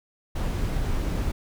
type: noise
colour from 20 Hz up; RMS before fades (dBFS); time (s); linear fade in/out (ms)
brown; -26; 0.35-1.32; 10
effects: none